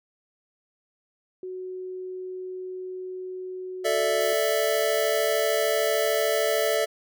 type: tone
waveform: sine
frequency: 370 Hz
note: F#4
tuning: in tune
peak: -32 dBFS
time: 1.43-4.33 s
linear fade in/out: 2 ms
type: chord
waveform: square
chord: A suspended fourth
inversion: none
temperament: just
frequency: 440 / 586.7 / 660 Hz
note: A4 / D5 / E5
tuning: 0 / -2 / +2 cents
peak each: -27 dBFS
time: 3.84-6.86 s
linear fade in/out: 20 ms
type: noise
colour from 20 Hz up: violet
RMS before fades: -37 dBFS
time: 4.2-6.77 s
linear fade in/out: 10 ms
effects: none